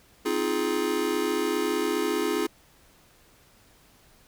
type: chord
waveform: square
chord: F minor seventh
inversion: second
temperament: just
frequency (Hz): 261.9 / 314.3 / 349.2 / 419.1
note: C4 / Eb4 / F4 / Ab4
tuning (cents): +2 / +18 / 0 / +16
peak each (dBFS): -34 / -31 / -30 / -29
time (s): 0.25-2.47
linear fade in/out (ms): 10
effects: pink hiss -58 dBFS RMS until 4.27 s